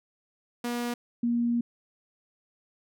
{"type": "tone pair in turn", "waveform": ["sawtooth", "sine"], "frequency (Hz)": [240.2, 237], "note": ["B3", "A#3"], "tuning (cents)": [-48, 29], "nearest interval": "unison", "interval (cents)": 23, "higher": "first", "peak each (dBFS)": [-25, -23], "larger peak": "second", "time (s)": [[0.64, 0.94], [1.23, 1.61]], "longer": "second", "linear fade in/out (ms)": 5, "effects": []}